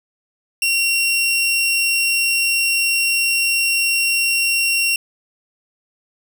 sawtooth tone, 2743 Hz, F7, 32 cents flat, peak -12 dBFS, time 0.62-4.96 s, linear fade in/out 2 ms, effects none

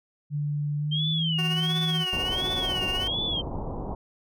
sine tone with pitch glide, 146.83 to 161.05 Hz, D3 to E3, 0 to -40 cents, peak -25 dBFS, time 0.3-2.06 s, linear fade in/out 50 ms, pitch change +160 cents, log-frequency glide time 0.78-1.21 s
sine tone with vibrato, 3113 Hz, G7, 13 cents flat, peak -26 dBFS, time 0.91-3.42 s, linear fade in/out 20 ms, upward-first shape sine, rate 1.4 Hz, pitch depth 190 cents each way
10% pulse tone with tremolo, 370 Hz, F#4, in tune, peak -24 dBFS, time 1.38-3.08 s, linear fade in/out 10 ms, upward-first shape sine, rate 16 Hz, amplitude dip 50%
pink low-pass noise, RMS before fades -33 dBFS, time 2.13-3.95 s, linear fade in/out 2 ms, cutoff 1000 Hz, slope 48 dB/octave
effects none

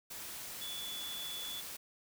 sine tone in noise, 3439 Hz, A7, 40 cents flat, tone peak -41 dBFS, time 0.61-1.61 s, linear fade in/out 10 ms, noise white, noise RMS -45 dBFS, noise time 0.1-1.77 s, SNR +1 dB, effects none

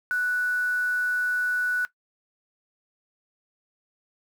sine tone with quantisation, 1480 Hz, F#6, in tune, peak -22 dBFS, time 0.11-1.85 s, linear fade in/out 0 ms, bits 7, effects noise-tail reverb RT60 0.1 s tail -17 dB re dry

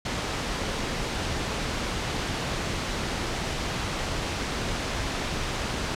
pink noise, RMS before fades -29 dBFS, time 0.05-5.95 s, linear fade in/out 5 ms, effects low-pass 6000 Hz 12 dB/octave

